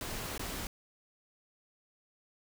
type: noise with dropouts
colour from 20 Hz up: pink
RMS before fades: -39 dBFS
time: 0.01-0.67 s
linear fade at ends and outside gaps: 1 ms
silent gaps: 0.378-0.394 s
effects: none